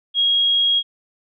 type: tone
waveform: sine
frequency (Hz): 3285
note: G#7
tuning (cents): -20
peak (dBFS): -14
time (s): 0.14-0.83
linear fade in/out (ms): 50
effects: none